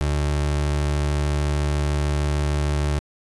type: tone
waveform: 30% pulse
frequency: 73.42 Hz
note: D2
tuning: in tune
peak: -17 dBFS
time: 0.01-2.99 s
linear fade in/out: 0 ms
effects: resampled to 24000 Hz